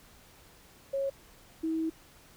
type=tone pair in turn; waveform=sine; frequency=548 / 322 Hz; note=C#5 / E4; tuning=-20 / -41 cents; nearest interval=major sixth; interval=921 cents; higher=first; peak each=-28 dBFS; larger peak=neither; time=0.93-1.1 / 1.63-1.9 s; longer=second; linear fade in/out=10 ms; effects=pink hiss -57 dBFS RMS until 2.36 s